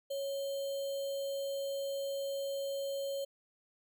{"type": "tone with sample-and-hold", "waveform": "sine", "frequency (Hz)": 553, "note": "C#5", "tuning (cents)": -4, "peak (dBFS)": -34, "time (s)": [0.1, 3.25], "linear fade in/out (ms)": 10, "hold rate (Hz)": 3675, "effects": []}